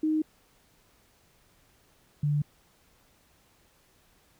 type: tone pair in turn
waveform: sine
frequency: 311.1 / 146.82 Hz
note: D#4 / D3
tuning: 0 / 0 cents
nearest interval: octave + minor second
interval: 1300 cents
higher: first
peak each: -23 / -23 dBFS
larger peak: neither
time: 0.03-0.22 / 2.23-2.42 s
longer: neither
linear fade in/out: 5 ms
effects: pink hiss -64 dBFS RMS until 4.39 s